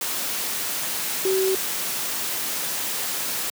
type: tone in noise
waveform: sine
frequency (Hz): 380.6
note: F#4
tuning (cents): +49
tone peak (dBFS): -19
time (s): 1.25-1.55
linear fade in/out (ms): 2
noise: white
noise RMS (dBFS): -27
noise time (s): 0.01-3.5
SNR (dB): +5
effects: high-pass 150 Hz 12 dB/octave